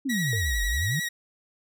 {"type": "exponential two-way sweep", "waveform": "sine", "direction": "down then up", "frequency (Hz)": [289.6, 43.17, 172.1], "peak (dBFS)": -25, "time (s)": [0.05, 1], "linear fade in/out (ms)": 10, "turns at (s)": 0.64}
{"type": "tone with vibrato", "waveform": "sawtooth", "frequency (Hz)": 1911, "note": "A#6", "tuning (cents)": 43, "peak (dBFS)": -24, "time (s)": [0.09, 1.09], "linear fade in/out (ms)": 10, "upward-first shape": "triangle", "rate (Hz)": 11, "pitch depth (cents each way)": 33}
{"type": "tone with exponential decay", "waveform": "sine", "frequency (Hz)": 456.6, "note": "A#4", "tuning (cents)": -36, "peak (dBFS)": -31, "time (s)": [0.33, 0.49], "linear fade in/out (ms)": 0, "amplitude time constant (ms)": 34}
{"effects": []}